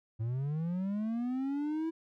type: linear sweep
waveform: triangle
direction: up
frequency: 107.7 to 329.6 Hz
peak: -29 dBFS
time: 0.19-1.91 s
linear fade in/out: 20 ms
effects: none